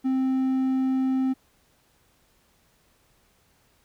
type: tone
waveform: triangle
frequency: 262.2 Hz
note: C4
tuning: 4 cents sharp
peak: -19 dBFS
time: 0.04-1.34 s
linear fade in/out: 20 ms
effects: pink hiss -64 dBFS RMS until 3.84 s